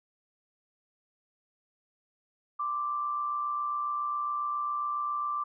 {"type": "tone pair together", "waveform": "sine", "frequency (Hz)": [1047.4, 1174.7], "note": ["C6", "D6"], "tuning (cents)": [1, 0], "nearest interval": "major second", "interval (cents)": 199, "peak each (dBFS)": [-40, -29], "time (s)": [2.59, 5.44], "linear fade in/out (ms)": 10, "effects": []}